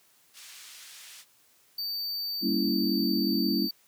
pink band-pass noise, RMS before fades -48 dBFS, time 0.33-1.25 s, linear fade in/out 50 ms, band 2600 to 11000 Hz, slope 12 dB/octave
square tone, 4601 Hz, D8, 36 cents flat, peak -31 dBFS, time 1.78-3.71 s, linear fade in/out 5 ms
sine chord, G diminished seventh, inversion none, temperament equal with one note detuned, 196 / 233.1 / 278.5 / 329.6 Hz, G3 / Bb3 / Db4 / Fb4, 0 / 0 / +8 / 0 cents, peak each -30 dBFS, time 2.41-3.69 s, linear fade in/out 50 ms
effects white hiss -63 dBFS RMS until 3.87 s + high-pass 80 Hz 12 dB/octave

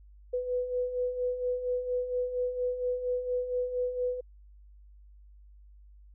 sine beating tone pair, 493.9 / 498.2 Hz, B4 / B4, 0 / +15 cents, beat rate 4.3 Hz, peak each -36 / -29 dBFS, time 0.33-4.21 s, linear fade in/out 10 ms, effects added 50 Hz sine -51 dBFS peak until 6.14 s

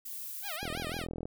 violet noise, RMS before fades -41 dBFS, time 0.05-0.57 s, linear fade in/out 10 ms
10% pulse tone with vibrato, 707 Hz, F5, 21 cents sharp, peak -29 dBFS, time 0.42-1.07 s, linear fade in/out 50 ms, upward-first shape sine, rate 6 Hz, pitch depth 270 cents each way
click train, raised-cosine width 2 ms, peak -25 dBFS, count 27, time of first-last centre 0.63-1.255 s, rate 41.6 Hz
effects none

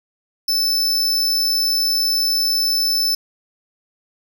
45% pulse tone, 5274 Hz, E8, in tune, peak -16 dBFS, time 0.48-3.15 s, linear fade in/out 5 ms, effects none

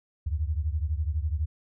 sine beating tone pair, 73.2 / 85.2 Hz, D2 / F2, -5 / -42 cents, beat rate 12 Hz, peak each -27 / -30 dBFS, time 0.26-1.46 s, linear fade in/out 10 ms, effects none

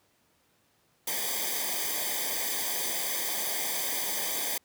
white noise with comb filter, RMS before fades -31 dBFS, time 1.07-4.58 s, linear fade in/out 5 ms, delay 0.73 ms, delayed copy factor -1, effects pink hiss -68 dBFS RMS until 4.64 s + high-pass 100 Hz 12 dB/octave

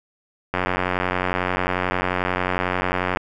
click train, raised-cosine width 0.5 ms, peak -6 dBFS, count 241, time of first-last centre 0.54-3.172 s, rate 91.2 Hz, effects none

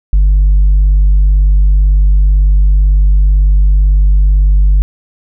sine tone with tanh clipping, 49 Hz, G1, in tune, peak -5 dBFS, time 0.13-4.82 s, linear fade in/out 0 ms, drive 1 dB, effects none

